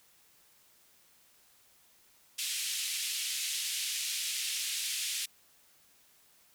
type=band-pass noise; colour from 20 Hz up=pink; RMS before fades=-35 dBFS; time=2.38-5.26 s; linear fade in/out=10 ms; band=2600 to 12000 Hz; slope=24 dB/octave; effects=white hiss -64 dBFS RMS until 6.54 s